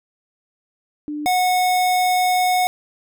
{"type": "tone pair in turn", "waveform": ["sine", "square"], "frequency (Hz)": [297.8, 731.6], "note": ["D4", "F#5"], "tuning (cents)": [24, -20], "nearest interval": "octave + major third", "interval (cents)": 1556, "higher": "second", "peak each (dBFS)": [-24, -16], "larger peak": "second", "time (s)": [[1.08, 1.26], [1.26, 2.67]], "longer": "second", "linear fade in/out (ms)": 0, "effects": []}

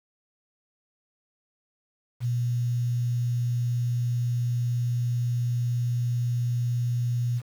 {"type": "tone with quantisation", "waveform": "sine", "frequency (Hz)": 121, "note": "B2", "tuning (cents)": -35, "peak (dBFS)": -23, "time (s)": [2.2, 7.42], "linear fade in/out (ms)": 50, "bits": 8, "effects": []}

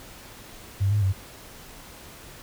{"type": "tone with pitch steps", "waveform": "sine", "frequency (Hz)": [98.4, 103.9, 95.9], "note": ["G2", "G#2", "G2"], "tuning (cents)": [7, 1, -37], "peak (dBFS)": -19, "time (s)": [0.8, 1.13], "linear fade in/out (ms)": 20, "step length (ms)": 110, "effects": ["pink hiss -45 dBFS RMS until 2.42 s"]}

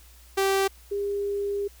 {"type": "tone pair in turn", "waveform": ["sawtooth", "sine"], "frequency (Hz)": [389.3, 403.3], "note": ["G4", "G4"], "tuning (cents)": [-12, 49], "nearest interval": "minor second", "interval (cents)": 61, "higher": "second", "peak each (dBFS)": [-17, -25], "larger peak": "first", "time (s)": [[0.37, 0.68], [0.91, 1.68]], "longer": "second", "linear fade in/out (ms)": 10, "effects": ["added 60 Hz sine -50 dBFS peak until 1.8 s", "white hiss -55 dBFS RMS until 1.8 s"]}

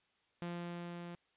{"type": "tone with level ramp", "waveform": "sawtooth", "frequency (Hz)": 173.2, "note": "F3", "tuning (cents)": -14, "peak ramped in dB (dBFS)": [-35, -41], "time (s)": [0.42, 1.15], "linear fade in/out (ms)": 0, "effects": ["white hiss -75 dBFS RMS until 1.36 s", "resampled to 8000 Hz"]}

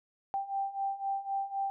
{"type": "beating tone pair", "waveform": "sine", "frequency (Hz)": [784, 787.9], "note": ["G5", "G5"], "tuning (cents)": [0, 9], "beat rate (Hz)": 3.9, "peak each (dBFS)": [-36, -33], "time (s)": [0.34, 1.7], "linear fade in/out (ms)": 0, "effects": []}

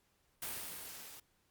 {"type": "noise with level ramp", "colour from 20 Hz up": "white", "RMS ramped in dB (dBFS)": [-40, -53], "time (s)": [0.42, 1.2], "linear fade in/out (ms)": 5, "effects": ["pink hiss -75 dBFS RMS until 1.5 s", "Opus 48 kbps"]}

